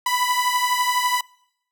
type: beating tone pair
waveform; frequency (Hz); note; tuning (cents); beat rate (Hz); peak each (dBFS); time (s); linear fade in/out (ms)
sawtooth; 987.8 / 999.8; B5 / B5; 0 / +21; 12; -17 / -20; 0.06-1.21; 5
effects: noise-tail reverb RT60 0.8 s tail -26 dB re dry